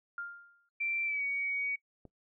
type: tone with exponential decay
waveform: sine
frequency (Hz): 1400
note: F6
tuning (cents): +4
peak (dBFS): -34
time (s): 0.18-0.69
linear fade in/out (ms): 2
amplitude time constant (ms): 110
type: tone with pitch glide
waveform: sine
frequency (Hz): 2349 to 2249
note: D7 to C#7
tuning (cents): 0 to +24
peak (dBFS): -31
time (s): 0.8-1.76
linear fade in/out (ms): 10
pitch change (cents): -76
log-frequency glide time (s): 1.05-1.23
type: click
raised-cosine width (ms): 2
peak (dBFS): -36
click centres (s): 2.053
effects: noise-tail reverb RT60 0.1 s tail -20 dB re dry